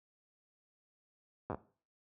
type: slowing click train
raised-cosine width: 1 ms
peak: -24 dBFS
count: 5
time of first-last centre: 1.5-1.545 s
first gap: 8 ms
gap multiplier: 1.24
effects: noise-tail reverb RT60 0.4 s tail -17 dB re dry + high-pass 60 Hz 12 dB/octave